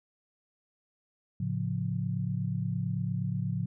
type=chord; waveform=sine; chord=A augmented; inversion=none; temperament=equal with one note detuned; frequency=110 / 138.59 / 177.56 Hz; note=A2 / C#3 / E#3; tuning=0 / 0 / +29 cents; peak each=-33 dBFS; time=1.4-3.66 s; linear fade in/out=5 ms; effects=none